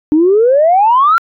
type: exponential sweep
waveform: sine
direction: up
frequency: 294.7 to 1396.9 Hz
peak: -5 dBFS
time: 0.12-1.18 s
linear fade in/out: 0 ms
effects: tanh soft clip ceiling -1 dBFS